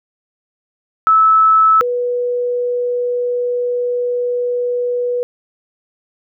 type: tone pair in turn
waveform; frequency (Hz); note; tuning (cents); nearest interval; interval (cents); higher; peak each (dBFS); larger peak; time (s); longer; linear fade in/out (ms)
sine; 1305 / 488.8; E6 / B4; -18 / -18; octave + perfect fourth; 1700; first; -7 / -15; first; 1.07-1.81 / 1.81-5.23; second; 0
effects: none